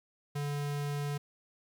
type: tone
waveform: square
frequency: 144.5 Hz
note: D3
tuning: 28 cents flat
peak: -33 dBFS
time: 0.35-1.18 s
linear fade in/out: 10 ms
effects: 12-bit